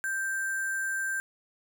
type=tone with sample-and-hold; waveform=sine; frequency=1572 Hz; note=G6; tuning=4 cents sharp; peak=-28 dBFS; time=0.04-1.2 s; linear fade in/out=0 ms; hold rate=8820 Hz; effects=none